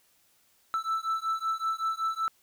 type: beating tone pair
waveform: triangle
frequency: 1318.5 / 1323.8 Hz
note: E6 / E6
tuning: 0 / +7 cents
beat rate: 5.3 Hz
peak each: -29 dBFS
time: 0.74-2.28 s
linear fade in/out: 0 ms
effects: white hiss -66 dBFS RMS until 2.42 s